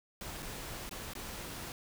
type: noise with dropouts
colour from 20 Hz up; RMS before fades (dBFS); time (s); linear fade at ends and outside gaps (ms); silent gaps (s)
pink; -43; 0.21-1.72; 1; 0.423-0.427 / 0.893-0.911 / 1.135-1.152
effects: none